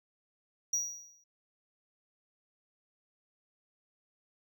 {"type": "tone with exponential decay", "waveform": "triangle", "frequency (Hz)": 5770, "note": "F#8", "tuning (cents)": -44, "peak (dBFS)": -25, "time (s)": [0.73, 1.24], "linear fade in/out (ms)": 5, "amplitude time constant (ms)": 110, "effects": []}